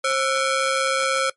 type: ring-modulated tone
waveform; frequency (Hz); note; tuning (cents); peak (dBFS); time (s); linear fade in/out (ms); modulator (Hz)
sawtooth; 932.3; A#5; 0; -12; 0.04-1.3; 5; 398
effects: noise-tail reverb RT60 0.1 s tail -19 dB re dry + MP3 48 kbps